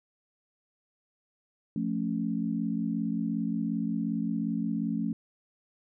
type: chord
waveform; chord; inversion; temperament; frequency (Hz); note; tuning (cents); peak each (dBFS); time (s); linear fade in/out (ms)
sine; F augmented; none; equal; 174.61 / 220 / 277.2; F3 / A3 / C#4; 0 / 0 / 0; -33 / -30 / -33; 1.76-5.13; 2
effects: none